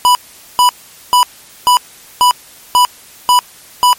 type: tone bursts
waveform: square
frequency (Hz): 987.8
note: B5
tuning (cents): 0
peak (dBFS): -6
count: 8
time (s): 0.05-3.93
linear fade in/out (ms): 0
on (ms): 100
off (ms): 440
effects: white hiss -39 dBFS RMS until 3.98 s + MP3 64 kbps